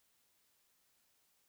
silence, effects white hiss -75 dBFS RMS until 1.48 s

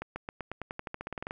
accelerating click train, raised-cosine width 0.5 ms, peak -21 dBFS, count 17, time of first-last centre 0.02-1.309 s, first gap 140 ms, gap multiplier 0.92, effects none

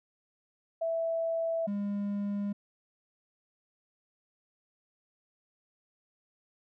sine / triangle tone pair in turn, 659.3 / 202.7 Hz, E5 / G#3, 0 / -42 cents, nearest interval octave + minor sixth, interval 2042 cents, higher first, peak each -28 dBFS, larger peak neither, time 0.81-1.67 / 1.67-2.53 s, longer neither, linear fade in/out 10 ms, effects none

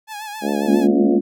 sawtooth tone with vibrato, 848 Hz, G#5, 36 cents sharp, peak -25 dBFS, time 0.07-0.88 s, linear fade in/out 50 ms, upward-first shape sine, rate 7.4 Hz, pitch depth 62 cents each way
harmonic tone, 71.4 Hz, D2, 48 cents flat, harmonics 3 / 4 / 5 / 6 / 7 / 8 / 9 / 10, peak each -22 / -24 / -26 / -28 / -29 / -30 / -31 / -32 dBFS, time 0.41-1.2 s, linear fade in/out 50 ms
sine chord, Bb minor seventh, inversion third, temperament equal, 207.7 / 233.1 / 277.2 / 349.2 Hz, Ab3 / Bb3 / Db4 / F4, 0 / 0 / 0 / 0 cents, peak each -20 / -20 / -19 / -18 dBFS, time 0.66-1.21 s, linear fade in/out 20 ms
effects none

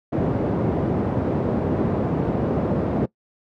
pink band-pass noise, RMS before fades -22 dBFS, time 0.12-3.06 s, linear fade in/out 10 ms, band 110 to 510 Hz, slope 12 dB/octave, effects noise-tail reverb RT60 0.1 s tail -21 dB re dry + high-pass 60 Hz 12 dB/octave

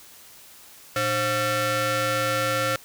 sawtooth ring-modulated tone, 415.3 Hz, G#4, in tune, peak -15 dBFS, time 0.96-2.76 s, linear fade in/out 2 ms, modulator 947 Hz, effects white hiss -48 dBFS RMS until 2.84 s

